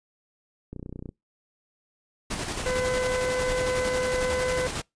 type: click train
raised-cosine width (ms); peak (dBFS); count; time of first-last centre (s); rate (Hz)
3; -24; 12; 0.73-1.091; 30.5
type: noise with tremolo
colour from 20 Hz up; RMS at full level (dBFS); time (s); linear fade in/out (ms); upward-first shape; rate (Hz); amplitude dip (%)
pink; -30; 2.3-4.82; 10; square; 11; 35
type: harmonic tone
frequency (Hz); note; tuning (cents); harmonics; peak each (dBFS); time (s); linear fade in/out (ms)
506; B4; +42; 1 / 2 / 3 / 4; -25 / -37 / -37 / -36; 2.66-4.67; 0
effects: noise-tail reverb RT60 0.2 s tail -26 dB re dry + resampled to 22050 Hz